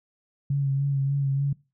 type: tone with vibrato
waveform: sine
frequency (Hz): 138.59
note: C#3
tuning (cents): 0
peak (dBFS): -21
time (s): 0.5-1.53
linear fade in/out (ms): 5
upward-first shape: sine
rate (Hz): 3.4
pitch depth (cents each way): 30
effects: noise-tail reverb RT60 0.3 s tail -23 dB re dry